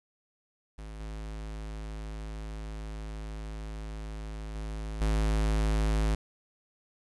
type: tone with level steps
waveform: square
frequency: 53.2 Hz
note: G#1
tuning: 42 cents sharp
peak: -40 / -37 / -35 / -25 dBFS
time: 0.78-6.15 s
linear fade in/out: 5 ms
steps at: 1 / 4.55 / 5.01 s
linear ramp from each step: 2 ms
effects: resampled to 24000 Hz + 10-bit